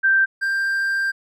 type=tone pair in turn; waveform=sine / triangle; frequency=1568 / 1583.5 Hz; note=G6 / G6; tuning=0 / +17 cents; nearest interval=unison; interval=17 cents; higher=second; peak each=-13 / -17 dBFS; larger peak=first; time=0.03-0.26 / 0.41-1.12 s; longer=second; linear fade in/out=20 ms; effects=none